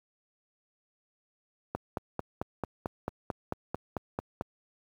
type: click train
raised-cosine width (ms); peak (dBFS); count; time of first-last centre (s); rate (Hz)
1; -17; 13; 1.75-4.411; 4.51
effects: high-pass 60 Hz 12 dB/octave + 9-bit